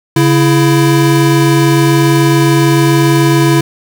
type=tone pair together; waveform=square; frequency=140 / 333 Hz; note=C#3 / E4; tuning=+18 / +18 cents; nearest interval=octave + minor third; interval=1500 cents; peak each=-10 dBFS; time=0.16-3.61 s; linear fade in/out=5 ms; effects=none